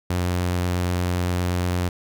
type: tone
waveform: sawtooth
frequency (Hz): 89.2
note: F2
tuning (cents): +37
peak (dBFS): -17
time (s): 0.1-1.89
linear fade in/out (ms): 5
effects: none